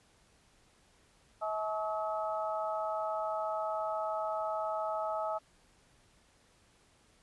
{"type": "harmonic tone with a mistuned harmonic", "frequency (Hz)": 214.1, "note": "A3", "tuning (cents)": -47, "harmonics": [3, 4, 5, 6], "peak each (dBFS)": [-35, -37, -47, -38], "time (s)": [1.41, 5.39], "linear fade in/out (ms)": 20, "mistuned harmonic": 5, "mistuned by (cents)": 80, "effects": ["pink hiss -66 dBFS RMS until 7.22 s", "resampled to 24000 Hz"]}